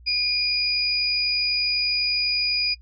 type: tone pair together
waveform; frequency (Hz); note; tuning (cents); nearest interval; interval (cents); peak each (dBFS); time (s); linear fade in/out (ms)
sine; 2424 / 4916; D#7 / D#8; -46 / -22; octave; 1224; -26 / -21; 0.06-2.75; 20
effects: noise-tail reverb RT60 0.1 s tail -21 dB re dry + added 60 Hz sine -45 dBFS peak until 2.81 s